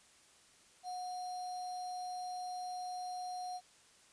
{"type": "tone with sample-and-hold", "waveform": "sine", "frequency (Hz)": 729, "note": "F#5", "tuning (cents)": -26, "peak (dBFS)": -39, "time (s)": [0.83, 3.61], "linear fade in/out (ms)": 50, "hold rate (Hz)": 4900, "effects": ["white hiss -64 dBFS RMS until 4.12 s", "resampled to 22050 Hz"]}